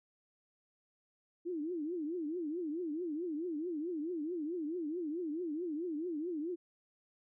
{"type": "tone with vibrato", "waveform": "sine", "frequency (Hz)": 326, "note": "E4", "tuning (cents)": -19, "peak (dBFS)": -35, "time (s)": [1.45, 6.56], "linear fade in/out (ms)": 20, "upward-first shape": "triangle", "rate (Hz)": 4.6, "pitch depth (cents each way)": 230, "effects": []}